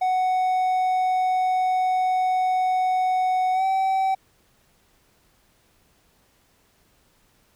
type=tone with pitch glide; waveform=triangle; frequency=742 to 766.8 Hz; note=F#5 to G5; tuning=+5 to -38 cents; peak=-17 dBFS; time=0.01-4.15 s; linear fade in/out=10 ms; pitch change=+57 cents; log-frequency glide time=3.53-3.64 s; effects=pink hiss -62 dBFS RMS until 7.55 s